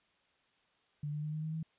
sine tone with pitch steps, 147.3 / 149.79 / 152.32 / 154.89 / 157.51 / 160.17 Hz, D3 / D3 / D#3 / D#3 / D#3 / E3, +6 / +35 / -36 / -8 / +22 / -49 cents, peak -35 dBFS, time 1.03-1.63 s, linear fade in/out 5 ms, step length 100 ms, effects white hiss -72 dBFS RMS until 1.78 s + resampled to 8000 Hz

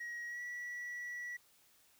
sine tone with pitch glide, 1900 to 1943.3 Hz, A#6 to B6, +33 to -28 cents, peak -38 dBFS, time 0-1.37 s, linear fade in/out 10 ms, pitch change +39 cents, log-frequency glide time 0.28-0.41 s, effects tanh soft clip ceiling -40 dBFS + white hiss -68 dBFS RMS until 1.99 s

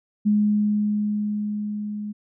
sine tone with level ramp, 209.1 Hz, G#3, 12 cents sharp, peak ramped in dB -15 to -28 dBFS, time 0.25-2.13 s, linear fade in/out 20 ms, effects none

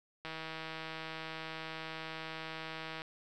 click train, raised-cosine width 0.3 ms, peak -26 dBFS, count 444, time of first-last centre 0.25-3.019 s, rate 160 Hz, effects none

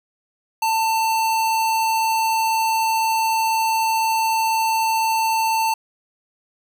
square tone, 893 Hz, A5, 25 cents sharp, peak -18 dBFS, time 0.62-5.74 s, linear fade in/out 5 ms, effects none

